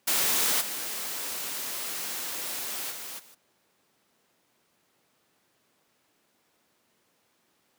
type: noise with level steps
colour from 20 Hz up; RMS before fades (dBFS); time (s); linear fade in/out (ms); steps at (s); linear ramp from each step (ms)
white; -25 / -34 / -39 / -54; 0.07-3.35; 10; 0.6 / 2.9 / 3.18; 20
effects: pink hiss -69 dBFS RMS until 7.78 s + high-pass 200 Hz 12 dB/octave